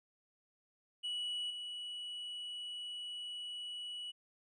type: tone with level steps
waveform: triangle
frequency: 2939 Hz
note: F#7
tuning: 12 cents flat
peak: -35 / -40 dBFS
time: 1.03-4.12 s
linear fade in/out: 20 ms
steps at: 1.5 s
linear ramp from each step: 5 ms
effects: resampled to 22050 Hz